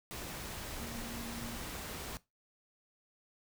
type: tone in noise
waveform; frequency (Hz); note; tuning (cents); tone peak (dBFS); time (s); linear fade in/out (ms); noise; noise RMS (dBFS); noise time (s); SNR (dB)
sine; 233.1; A#3; 0; -44; 0.8-1.56; 0; pink; -43; 0.11-2.17; -4
effects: noise-tail reverb RT60 0.2 s tail -18 dB re dry